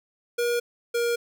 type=tone pair in turn; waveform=square; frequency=477.7 / 472.5 Hz; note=A#4 / A#4; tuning=+42 / +23 cents; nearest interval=unison; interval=19 cents; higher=first; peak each=-23 dBFS; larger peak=neither; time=0.38-0.6 / 0.94-1.16 s; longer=neither; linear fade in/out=10 ms; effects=none